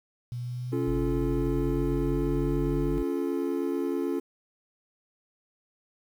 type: linear sweep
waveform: sine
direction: up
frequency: 121.1 to 147.9 Hz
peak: -31 dBFS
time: 0.32-2.98 s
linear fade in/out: 0 ms
type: chord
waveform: triangle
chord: Db augmented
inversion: none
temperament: just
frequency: 277.2 / 346.5 / 433.1 Hz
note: Db4 / F4 / A4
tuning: 0 / -14 / -27 cents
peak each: -28 / -28 / -31 dBFS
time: 0.72-4.2 s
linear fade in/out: 10 ms
type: tone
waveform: triangle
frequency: 47.96 Hz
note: G1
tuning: 37 cents flat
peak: -28 dBFS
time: 0.87-3.03 s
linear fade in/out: 10 ms
effects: 9-bit